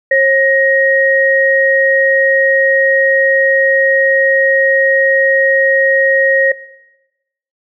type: tone pair together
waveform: sine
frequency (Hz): 539.6 / 1879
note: C#5 / A#6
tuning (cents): -47 / +13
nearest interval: octave + minor seventh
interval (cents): 2160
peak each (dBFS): -10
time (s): 0.11-6.52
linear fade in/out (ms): 5
effects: noise-tail reverb RT60 1.0 s tail -21 dB re dry